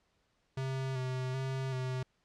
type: tone with vibrato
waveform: square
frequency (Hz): 130.81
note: C3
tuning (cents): 0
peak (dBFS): -34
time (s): 0.57-2.03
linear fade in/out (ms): 5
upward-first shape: square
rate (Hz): 1.3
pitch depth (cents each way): 26
effects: pink hiss -75 dBFS RMS until 2.24 s + low-pass 6000 Hz 12 dB/octave